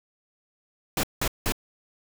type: noise bursts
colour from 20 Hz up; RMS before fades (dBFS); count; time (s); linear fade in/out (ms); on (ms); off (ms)
pink; -25; 3; 0.97-1.522; 2; 64; 180
effects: none